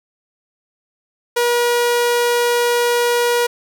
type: tone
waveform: sawtooth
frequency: 480 Hz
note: B4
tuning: 49 cents flat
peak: -10 dBFS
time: 1.36-3.47 s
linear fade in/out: 10 ms
effects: none